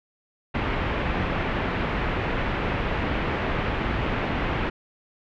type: low-pass noise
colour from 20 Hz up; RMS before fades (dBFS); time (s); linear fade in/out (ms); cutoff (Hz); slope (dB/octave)
pink; -26; 0.54-4.7; 10; 2700; 24
effects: none